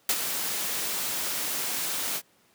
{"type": "noise with ADSR envelope", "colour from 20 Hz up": "white", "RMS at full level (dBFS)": -22, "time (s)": [0.09, 2.22], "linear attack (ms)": 3, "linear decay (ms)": 57, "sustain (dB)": -8, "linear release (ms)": 58, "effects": ["pink hiss -63 dBFS RMS until 2.54 s", "high-pass 150 Hz 12 dB/octave"]}